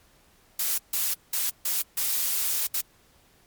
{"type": "noise bursts at uneven times", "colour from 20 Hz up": "blue", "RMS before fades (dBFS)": -26, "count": 6, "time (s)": [[0.59, 0.78], [0.93, 1.14], [1.33, 1.5], [1.65, 1.82], [1.97, 2.67], [2.74, 2.81]], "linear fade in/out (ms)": 5, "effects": ["pink hiss -60 dBFS RMS until 3.46 s", "MP3 96 kbps"]}